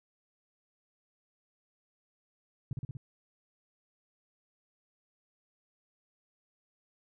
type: tone with echo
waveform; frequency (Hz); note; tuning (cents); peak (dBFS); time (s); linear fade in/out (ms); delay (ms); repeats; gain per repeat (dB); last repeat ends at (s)
sine; 130.5; C3; -4; -30; 2.71-2.73; 2; 60; 4; -2; 2.97
effects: none